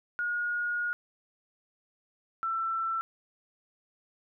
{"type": "tone pair in turn", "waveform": "sine", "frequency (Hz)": [1438, 1337.6], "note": ["F#6", "E6"], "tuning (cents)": [-50, 25], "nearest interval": "minor second", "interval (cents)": 125, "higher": "first", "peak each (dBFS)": [-28, -28], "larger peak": "neither", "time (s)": [[0.19, 0.93], [2.43, 3.01]], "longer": "first", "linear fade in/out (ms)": 0, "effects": []}